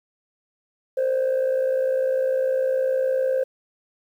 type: tone with amplitude modulation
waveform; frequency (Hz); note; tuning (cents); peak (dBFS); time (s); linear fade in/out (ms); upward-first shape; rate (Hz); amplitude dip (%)
sine; 523.3; C5; 0; -14; 0.97-3.44; 10; sine; 59.9; 70
effects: tanh soft clip ceiling -16 dBFS + 9-bit